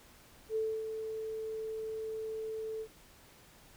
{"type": "tone with ADSR envelope", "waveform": "sine", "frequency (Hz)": 440, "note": "A4", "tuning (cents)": 0, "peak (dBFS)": -29, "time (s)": [0.49, 2.88], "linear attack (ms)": 67, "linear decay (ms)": 270, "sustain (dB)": -7, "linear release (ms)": 70, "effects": ["pink hiss -59 dBFS RMS until 3.76 s"]}